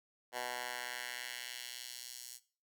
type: tone with high-pass filter sweep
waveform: 10% pulse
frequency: 123.47 Hz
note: B2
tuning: in tune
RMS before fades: -44 dBFS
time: 0.32-2.4 s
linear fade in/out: 50 ms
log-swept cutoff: 760 to 6500 Hz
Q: 1.1
effects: noise-tail reverb RT60 0.4 s tail -18 dB re dry